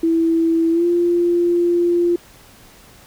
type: tone with pitch glide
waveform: sine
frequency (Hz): 329.4 to 346.8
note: E4 to F4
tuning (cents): -1 to -12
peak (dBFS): -13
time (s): 0.03-2.16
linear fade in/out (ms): 5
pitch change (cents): +89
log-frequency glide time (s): 0.71-0.85
effects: pink hiss -46 dBFS RMS until 3.06 s